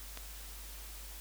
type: click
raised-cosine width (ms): 0.2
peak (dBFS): -25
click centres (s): 0.174
effects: added 50 Hz sine -47 dBFS peak until 1.2 s + white hiss -50 dBFS RMS until 1.2 s